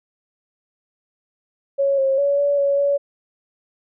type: tone with pitch steps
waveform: sine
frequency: 554 / 538 / 565 / 571 / 561 / 566 Hz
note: C#5 / C5 / C#5 / D5 / C#5 / C#5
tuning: -1 / +48 / +33 / -49 / +21 / +36 cents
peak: -15 dBFS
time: 1.78-2.98 s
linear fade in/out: 20 ms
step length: 200 ms
effects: none